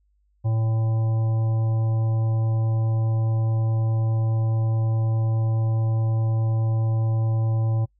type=harmonic tone; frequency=111.9 Hz; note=A2; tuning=30 cents sharp; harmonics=1 / 3 / 5 / 7 / 9; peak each=-19 / -39 / -38 / -41 / -47 dBFS; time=0.44-7.86 s; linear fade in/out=20 ms; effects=noise-tail reverb RT60 0.1 s tail -26 dB re dry + added 50 Hz sine -62 dBFS peak until 7.99 s